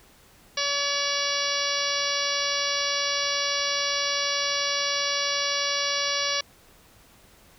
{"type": "harmonic tone", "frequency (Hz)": 569, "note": "C#5", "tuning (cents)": 45, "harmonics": [1, 2, 3, 4, 5, 6, 7, 8, 9, 10], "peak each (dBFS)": [-33, -33, -33, -33, -33, -33, -33, -33, -33, -33], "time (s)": [0.57, 6.41], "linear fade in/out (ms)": 5, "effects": ["pink hiss -55 dBFS RMS until 7.58 s"]}